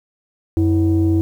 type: tone pair together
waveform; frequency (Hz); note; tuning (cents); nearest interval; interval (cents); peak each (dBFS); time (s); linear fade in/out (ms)
sine; 90.8 / 325.8; F#2 / E4; -32 / -20; octave + minor seventh; 2212; -14; 0.57-1.21; 0
effects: tanh soft clip ceiling -8 dBFS + 8-bit